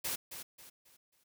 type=noise with echo; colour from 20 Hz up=white; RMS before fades=-36 dBFS; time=0.04-0.16 s; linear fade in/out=10 ms; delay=270 ms; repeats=4; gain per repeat=-9 dB; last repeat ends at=1.24 s; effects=none